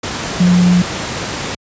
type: tone in noise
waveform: sine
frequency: 178.4 Hz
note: F3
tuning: 37 cents sharp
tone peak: -7 dBFS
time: 0.4-0.82 s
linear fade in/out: 5 ms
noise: pink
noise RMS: -21 dBFS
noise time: 0.03-1.55 s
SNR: +11 dB
effects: high-pass 80 Hz 12 dB/octave + resampled to 16000 Hz